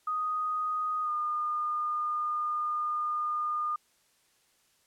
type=tone with pitch glide; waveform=sine; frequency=1244.5 to 1216.8 Hz; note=D#6 to D#6; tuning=0 to -39 cents; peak=-28 dBFS; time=0.07-3.76 s; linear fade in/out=5 ms; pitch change=-39 cents; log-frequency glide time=1.03-1.1 s; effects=white hiss -68 dBFS RMS until 4.86 s + low-pass 11000 Hz 12 dB/octave